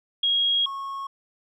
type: tone pair in turn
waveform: sine / triangle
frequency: 3284 / 1095.9 Hz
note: G#7 / C#6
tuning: -20 / -20 cents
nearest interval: octave + perfect fifth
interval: 1900 cents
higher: first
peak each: -19 / -28 dBFS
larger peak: first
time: 0.23-0.66 / 0.66-1.07 s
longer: first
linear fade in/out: 5 ms
effects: none